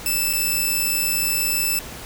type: tone with dropouts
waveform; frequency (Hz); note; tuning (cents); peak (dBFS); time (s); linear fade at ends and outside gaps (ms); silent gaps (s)
5% pulse; 2637; E7; 0; -10; 0.06-1.79; 1; 0.329-0.334
effects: pink hiss -36 dBFS RMS until 2.05 s